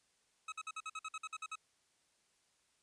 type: tone bursts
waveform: 25% pulse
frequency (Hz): 1281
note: E6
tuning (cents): -50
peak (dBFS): -37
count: 12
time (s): 0.48-1.556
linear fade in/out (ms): 5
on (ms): 42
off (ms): 52
effects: white hiss -75 dBFS RMS until 2.82 s + resampled to 22050 Hz